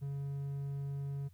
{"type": "tone", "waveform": "triangle", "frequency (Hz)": 139.8, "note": "C#3", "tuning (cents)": 15, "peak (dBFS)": -34, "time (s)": [0.01, 1.29], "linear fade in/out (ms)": 20, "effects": ["added 89 Hz sine -57 dBFS peak until 1.33 s", "white hiss -75 dBFS RMS until 1.33 s"]}